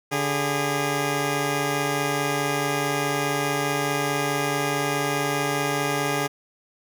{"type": "tone pair together", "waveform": "10% pulse", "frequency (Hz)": [144.21, 407.9], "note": ["D3", "G#4"], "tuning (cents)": [-31, -31], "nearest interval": "octave + tritone", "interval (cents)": 1800, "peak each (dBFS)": -17, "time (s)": [0.11, 6.28], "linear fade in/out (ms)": 20, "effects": []}